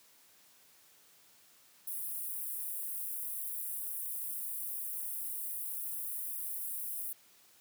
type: high-pass noise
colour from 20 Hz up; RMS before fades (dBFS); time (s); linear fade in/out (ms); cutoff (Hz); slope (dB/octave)
white; -39; 1.87-7.13; 5; 9400; 48
effects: white hiss -63 dBFS RMS until 7.6 s + high-pass 100 Hz 12 dB/octave